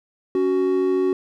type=tone pair together; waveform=triangle; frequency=278.8 / 372.5 Hz; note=C#4 / F#4; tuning=+10 / +12 cents; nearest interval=perfect fourth; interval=502 cents; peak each=-22 / -16 dBFS; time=0.35-1.13 s; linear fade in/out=2 ms; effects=none